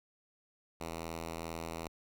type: tone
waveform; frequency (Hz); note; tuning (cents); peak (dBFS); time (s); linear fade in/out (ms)
5% pulse; 82.4; E2; 0; -28; 0.8-1.88; 10
effects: none